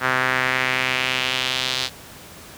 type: tone with band-pass filter sweep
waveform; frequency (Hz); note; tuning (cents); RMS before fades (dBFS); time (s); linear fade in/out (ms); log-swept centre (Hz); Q
sawtooth; 129.1; C3; -23; -22; 0-1.9; 50; 1500 to 4100; 2.2
effects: pink hiss -41 dBFS RMS until 2.57 s + high-pass 60 Hz 12 dB/octave